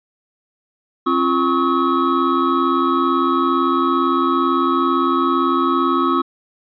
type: tone cluster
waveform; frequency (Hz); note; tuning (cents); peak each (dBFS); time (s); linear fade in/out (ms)
triangle; 267.2 / 345 / 1108 / 1281; C4 / F4 / C#6 / E6; +36 / -21 / -1 / -50; -18; 1.06-6.22; 10
effects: resampled to 11025 Hz